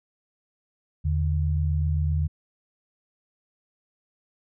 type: tone pair together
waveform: sine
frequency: 80.7 / 148.43 Hz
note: E2 / D3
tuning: -36 / +19 cents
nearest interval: major seventh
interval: 1055 cents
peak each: -22 / -27 dBFS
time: 1.04-2.28 s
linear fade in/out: 20 ms
effects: none